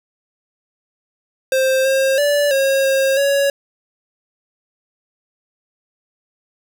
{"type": "tone with pitch steps", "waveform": "square", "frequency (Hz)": [526, 535, 580, 542, 538, 559], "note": ["C5", "C5", "D5", "C#5", "C5", "C#5"], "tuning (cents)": [9, 38, -22, -39, 48, 14], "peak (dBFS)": -14, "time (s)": [1.52, 3.5], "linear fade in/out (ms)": 2, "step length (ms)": 330, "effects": []}